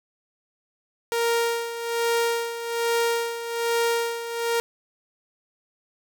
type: tone with tremolo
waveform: sawtooth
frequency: 466.2 Hz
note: A#4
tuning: in tune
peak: -16 dBFS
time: 1.12-4.6 s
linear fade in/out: 0 ms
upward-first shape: sine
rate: 1.2 Hz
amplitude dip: 70%
effects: none